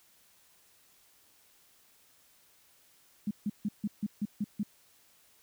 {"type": "tone bursts", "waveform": "sine", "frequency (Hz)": 207.7, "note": "G#3", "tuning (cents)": 0, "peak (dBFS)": -28, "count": 8, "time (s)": [3.27, 4.632], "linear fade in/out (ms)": 5, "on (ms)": 39, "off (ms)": 150, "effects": ["white hiss -64 dBFS RMS until 5.42 s"]}